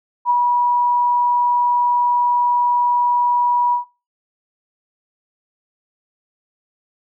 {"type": "tone with ADSR envelope", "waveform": "sine", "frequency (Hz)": 970, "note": "B5", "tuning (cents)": -31, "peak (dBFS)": -11, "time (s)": [0.25, 3.85], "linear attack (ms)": 52, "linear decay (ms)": 18, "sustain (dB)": -2, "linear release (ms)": 120, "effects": ["noise-tail reverb RT60 0.3 s tail -23 dB re dry"]}